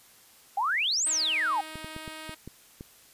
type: exponential two-way sweep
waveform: sine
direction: up then down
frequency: 752 to 8800 to 763 Hz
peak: -24 dBFS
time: 0.57-1.61 s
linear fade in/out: 5 ms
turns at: 1.07 s
type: tone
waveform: 5% pulse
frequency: 314.1 Hz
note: D#4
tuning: 16 cents sharp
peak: -28 dBFS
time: 1.06-2.35 s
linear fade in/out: 10 ms
type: clicks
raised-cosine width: 3 ms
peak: -27 dBFS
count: 7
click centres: 1.756 / 1.845 / 1.964 / 2.078 / 2.294 / 2.476 / 2.809 s
effects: white hiss -56 dBFS RMS until 3.13 s + resampled to 32000 Hz